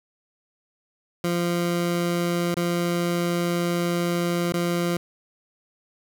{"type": "tone with dropouts", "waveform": "20% pulse", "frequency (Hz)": 173.2, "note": "F3", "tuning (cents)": -14, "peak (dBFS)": -17, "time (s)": [1.24, 4.97], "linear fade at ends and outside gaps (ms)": 2, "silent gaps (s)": [[2.543, 2.568], [4.522, 4.539]], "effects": []}